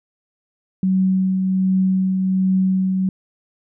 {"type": "tone with tremolo", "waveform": "sine", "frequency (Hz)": 188.3, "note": "F#3", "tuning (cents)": 31, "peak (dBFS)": -13, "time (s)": [0.83, 3.09], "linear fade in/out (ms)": 2, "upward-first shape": "triangle", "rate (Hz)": 1.3, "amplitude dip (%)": 35, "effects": []}